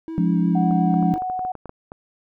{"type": "tone with vibrato", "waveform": "triangle", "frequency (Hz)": 320.3, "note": "E4", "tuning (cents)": -50, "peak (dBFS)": -26, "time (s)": [0.08, 1.18], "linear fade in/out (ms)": 0, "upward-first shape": "sine", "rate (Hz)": 5.6, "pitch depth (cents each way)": 30}
{"type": "chord", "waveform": "sine", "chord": "Db major", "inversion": "first", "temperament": "equal with one note detuned", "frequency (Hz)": [174.61, 207.7, 280.9], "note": ["F3", "Ab3", "Db4"], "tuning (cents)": [0, 0, 23], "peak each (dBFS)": [-18, -23, -24], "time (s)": [0.18, 1.14], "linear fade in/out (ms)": 0}
{"type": "tone", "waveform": "sine", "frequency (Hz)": 740, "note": "F#5", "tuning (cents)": 0, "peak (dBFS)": -23, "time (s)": [0.55, 1.52], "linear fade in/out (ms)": 5}
{"type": "clicks", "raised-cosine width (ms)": 1, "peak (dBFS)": -22, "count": 12, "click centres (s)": [0.71, 0.941, 1.027, 1.159, 1.221, 1.299, 1.393, 1.45, 1.553, 1.657, 1.694, 1.919]}
{"effects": []}